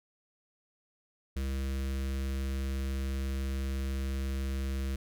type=tone with notch filter; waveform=square; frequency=67 Hz; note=C2; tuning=42 cents sharp; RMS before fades=-33 dBFS; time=1.36-4.96 s; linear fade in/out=5 ms; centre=830 Hz; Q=0.98; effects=none